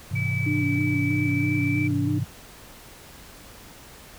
sine chord, Ab augmented, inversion none, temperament equal, 103.83 / 130.81 / 164.81 Hz, Ab2 / C3 / E3, 0 / 0 / 0 cents, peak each -27 / -27 / -31 dBFS, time 0.11-2.25 s, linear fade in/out 10 ms
sine tone with pitch glide, 2301 to 2322 Hz, D7 to D7, -36 to -20 cents, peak -28 dBFS, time 0.15-1.88 s, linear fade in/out 10 ms, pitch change +16 cents, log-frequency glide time 1.03-1.68 s
sine tone with vibrato, 293.7 Hz, D4, in tune, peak -24 dBFS, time 0.46-2.19 s, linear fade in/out 10 ms, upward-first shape square, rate 3.1 Hz, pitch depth 33 cents each way
effects pink hiss -46 dBFS RMS until 4.18 s

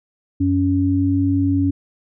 sine tone pair together, 93.3 / 279.2 Hz, F#2 / C#4, +15 / +13 cents, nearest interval octave + perfect fifth, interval 1898 cents, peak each -19 / -16 dBFS, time 0.4-1.71 s, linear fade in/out 10 ms, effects none

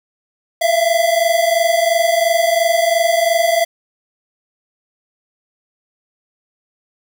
square tone pair together, 660 / 682.9 Hz, E5 / F5, +2 / -39 cents, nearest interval minor second, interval 59 cents, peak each -16 dBFS, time 0.61-3.65 s, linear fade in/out 10 ms, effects 7-bit

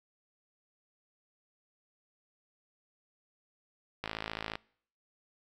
click train, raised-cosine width 0.3 ms, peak -19 dBFS, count 29, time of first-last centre 4.04-4.555 s, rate 54.4 Hz, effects noise-tail reverb RT60 0.6 s tail -25 dB re dry

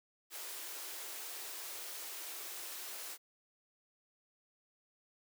white high-pass noise, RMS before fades -45 dBFS, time 0.3-3.18 s, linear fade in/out 50 ms, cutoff 310 Hz, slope 96 dB/octave, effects none

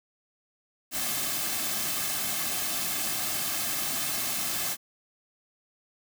white noise with comb filter, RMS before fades -30 dBFS, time 0.91-4.77 s, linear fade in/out 50 ms, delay 2.1 ms, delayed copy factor -0.6, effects none

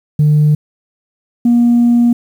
sine tone pair in turn, 150.1 / 238.3 Hz, D3 / A#3, +38 / +38 cents, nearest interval minor sixth, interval 800 cents, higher second, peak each -5 dBFS, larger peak neither, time 0.19-0.55 / 1.45-2.13 s, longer second, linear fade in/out 5 ms, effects tanh soft clip ceiling -4 dBFS + 7-bit

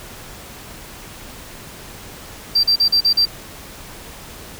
triangle tone bursts, 4699 Hz, D8, in tune, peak -9 dBFS, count 6, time 2.55-3.255 s, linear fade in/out 10 ms, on 85 ms, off 39 ms, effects tanh soft clip ceiling -7 dBFS + pink hiss -37 dBFS RMS until 4.59 s

